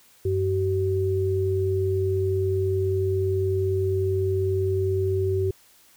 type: tone pair together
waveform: sine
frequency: 95.28 / 381.1 Hz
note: G2 / G4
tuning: -49 / -49 cents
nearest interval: 2 octaves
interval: 2400 cents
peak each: -24 / -23 dBFS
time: 0.25-5.51 s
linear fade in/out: 5 ms
effects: white hiss -56 dBFS RMS until 5.96 s